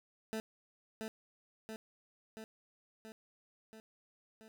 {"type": "tone with echo", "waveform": "20% pulse", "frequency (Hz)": 220, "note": "A3", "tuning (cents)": 0, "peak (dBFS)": -32, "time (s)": [0.33, 0.4], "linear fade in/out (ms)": 0, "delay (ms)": 680, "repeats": 6, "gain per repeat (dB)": -3, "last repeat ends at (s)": 4.48, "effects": []}